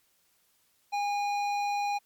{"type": "tone with hard clipping", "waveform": "sine", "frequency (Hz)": 816, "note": "G#5", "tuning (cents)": -31, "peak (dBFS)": -29, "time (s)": [0.92, 1.99], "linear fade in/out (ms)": 20, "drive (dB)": 12, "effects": ["white hiss -69 dBFS RMS until 2.05 s", "MP3 96 kbps"]}